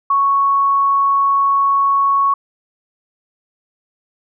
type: tone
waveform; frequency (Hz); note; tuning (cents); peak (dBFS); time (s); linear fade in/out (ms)
sine; 1108.7; C#6; 0; -11; 0.1-2.34; 5
effects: none